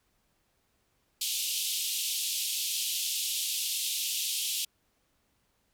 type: band-pass noise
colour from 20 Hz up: pink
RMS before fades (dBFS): -32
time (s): 1.21-4.65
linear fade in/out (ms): 5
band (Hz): 2800 to 15000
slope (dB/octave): 48
effects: pink hiss -73 dBFS RMS until 5.73 s

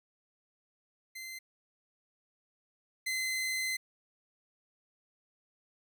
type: tone pair in turn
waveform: sawtooth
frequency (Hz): 2071 / 2054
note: C7 / C7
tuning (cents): -18 / -33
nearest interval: unison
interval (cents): 15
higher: first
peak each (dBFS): -38 / -28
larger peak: second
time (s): 1.15-1.39 / 3.06-3.77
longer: second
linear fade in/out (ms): 10
effects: none

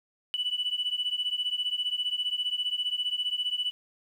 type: beating tone pair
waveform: sine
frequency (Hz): 2961 / 2976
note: F#7 / F#7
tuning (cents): +1 / +9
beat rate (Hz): 15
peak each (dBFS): -29 / -30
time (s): 0.34-3.71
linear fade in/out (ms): 0
effects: tanh soft clip ceiling -21 dBFS + 10-bit

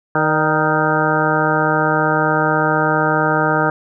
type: harmonic tone with a mistuned harmonic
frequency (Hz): 155.8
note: D#3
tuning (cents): +3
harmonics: 1 / 2 / 3 / 4 / 5 / 6 / 8 / 9 / 10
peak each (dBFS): -22 / -22 / -22 / -22 / -22 / -22 / -22 / -22 / -22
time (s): 0.15-3.7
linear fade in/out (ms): 2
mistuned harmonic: 4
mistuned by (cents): -43
effects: none

